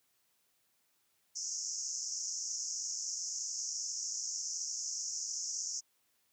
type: band-pass noise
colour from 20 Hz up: white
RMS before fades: -39 dBFS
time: 1.35-5.81 s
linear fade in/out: 20 ms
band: 5300 to 7000 Hz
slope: 96 dB/octave
effects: white hiss -75 dBFS RMS until 6.32 s + high-pass 60 Hz 12 dB/octave